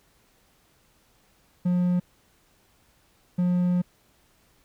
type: tone bursts at uneven times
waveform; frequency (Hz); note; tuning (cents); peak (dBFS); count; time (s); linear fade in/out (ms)
triangle; 178.4; F3; +37; -18; 2; 1.65-2 / 3.38-3.82; 10
effects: pink hiss -63 dBFS RMS until 4.64 s